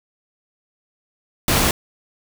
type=noise; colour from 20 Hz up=pink; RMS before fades=-17 dBFS; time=1.48-1.71 s; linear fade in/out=2 ms; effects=none